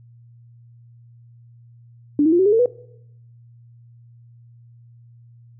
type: tone with pitch steps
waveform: sine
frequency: 292.2 / 318.6 / 347.5 / 378.9 / 413.2 / 450.6 / 491.4 Hz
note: D4 / D#4 / F4 / F#4 / G#4 / A4 / B4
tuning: -9 / +41 / -9 / +41 / -9 / +41 / -9 cents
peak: -12 dBFS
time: 2.19-2.659 s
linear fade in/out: 2 ms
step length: 67 ms
effects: noise-tail reverb RT60 0.8 s tail -21 dB re dry + added 118 Hz sine -45 dBFS peak until 5.59 s